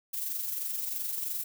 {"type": "noise with amplitude modulation", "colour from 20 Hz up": "violet", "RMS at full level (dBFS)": -32, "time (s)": [0.13, 1.44], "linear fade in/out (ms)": 10, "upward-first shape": "sine", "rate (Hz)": 23, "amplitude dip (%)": 45, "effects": []}